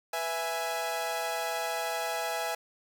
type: chord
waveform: sawtooth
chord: E major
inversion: second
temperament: equal with one note detuned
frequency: 493.9 / 661.9 / 830.6 Hz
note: B4 / E5 / G#5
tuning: 0 / +7 / 0 cents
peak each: -35 / -30 / -30 dBFS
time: 0.13-2.55 s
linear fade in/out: 5 ms
effects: 9-bit